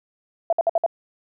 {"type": "tone bursts", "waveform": "sine", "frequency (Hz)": 670, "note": "E5", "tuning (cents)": 28, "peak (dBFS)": -15, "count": 5, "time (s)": [0.5, 0.863], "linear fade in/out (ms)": 2, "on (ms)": 27, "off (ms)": 57, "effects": []}